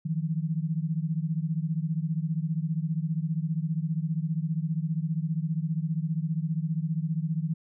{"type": "beating tone pair", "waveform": "sine", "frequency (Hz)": [155.56, 170.56], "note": ["D#3", "F3"], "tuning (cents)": [0, -41], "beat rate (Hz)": 15, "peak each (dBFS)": [-28, -30], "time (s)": [0.05, 7.54], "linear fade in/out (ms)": 10, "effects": []}